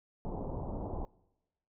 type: low-pass noise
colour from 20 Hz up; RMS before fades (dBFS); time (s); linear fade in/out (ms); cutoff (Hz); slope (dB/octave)
pink; -38; 0.25-1.05; 0; 940; 48
effects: noise-tail reverb RT60 1.0 s tail -23 dB re dry